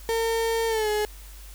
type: tone with pitch glide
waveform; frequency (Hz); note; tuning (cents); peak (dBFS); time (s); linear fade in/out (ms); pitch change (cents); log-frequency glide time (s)
35% pulse; 454.9 to 422; A#4 to G#4; -42 to +28; -21; 0.09-1.05; 0; -130; 0.67-0.89
effects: added 49 Hz sine -41 dBFS peak until 1.54 s + white hiss -49 dBFS RMS until 1.54 s